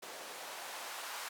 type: noise with band-pass filter sweep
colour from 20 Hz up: blue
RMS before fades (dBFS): -45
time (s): 0.02-1.29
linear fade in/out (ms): 10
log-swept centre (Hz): 500 to 1000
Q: 1.3
effects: none